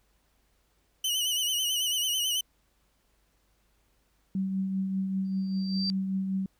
sawtooth tone with vibrato, 2973 Hz, F#7, 8 cents sharp, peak -23 dBFS, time 1.04-2.41 s, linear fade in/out 5 ms, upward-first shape sine, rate 9.1 Hz, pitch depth 66 cents each way
sine tone with tremolo, 191.4 Hz, G3, 41 cents flat, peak -25 dBFS, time 4.35-6.46 s, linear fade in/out 2 ms, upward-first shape triangle, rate 5.1 Hz, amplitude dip 40%
sine tone with exponential growth, 4677 Hz, D8, 8 cents flat, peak -26 dBFS, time 5.25-5.9 s, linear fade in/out 0 ms, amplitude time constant 140 ms
effects added 50 Hz sine -70 dBFS peak until 6.59 s + pink hiss -71 dBFS RMS until 6.59 s

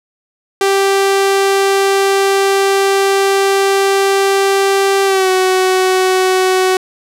sawtooth tone with pitch glide, 392 to 373.4 Hz, G4 to F#4, 0 to +16 cents, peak -6 dBFS, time 0.61-6.77 s, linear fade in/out 2 ms, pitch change -84 cents, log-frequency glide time 5.05-5.3 s, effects low-pass 12000 Hz 12 dB/octave

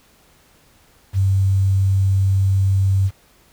sine tone with quantisation, 96.6 Hz, G2, 25 cents flat, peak -13 dBFS, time 1.13-3.11 s, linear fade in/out 50 ms, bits 7, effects pink hiss -54 dBFS RMS until 3.52 s

